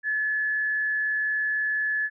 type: tone with frequency modulation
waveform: sine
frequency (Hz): 1719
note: A6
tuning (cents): -41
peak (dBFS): -23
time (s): 0.03-2.1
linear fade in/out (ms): 50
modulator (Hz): 126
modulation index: 0.24
effects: none